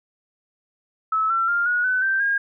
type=tone with pitch steps; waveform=sine; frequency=1300 / 1349 / 1399.8 / 1452.5 / 1507.2 / 1563.9 / 1622.8 Hz; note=E6 / E6 / F6 / F#6 / F#6 / G6 / G#6; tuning=-24 / +40 / +4 / -32 / +32 / -5 / -41 cents; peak=-18 dBFS; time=1.12-2.38 s; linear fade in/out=5 ms; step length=180 ms; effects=none